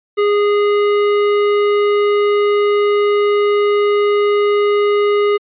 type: tone with hard clipping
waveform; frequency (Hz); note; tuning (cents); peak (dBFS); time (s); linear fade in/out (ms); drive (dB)
triangle; 412; G#4; -14; -13; 0.17-5.38; 20; 18
effects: resampled to 8000 Hz